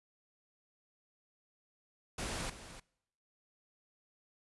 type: noise with echo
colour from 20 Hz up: pink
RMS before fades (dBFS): -39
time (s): 2.18-2.5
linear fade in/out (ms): 5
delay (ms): 300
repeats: 1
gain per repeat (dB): -12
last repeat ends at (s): 2.8
effects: noise-tail reverb RT60 0.8 s tail -24 dB re dry + resampled to 24000 Hz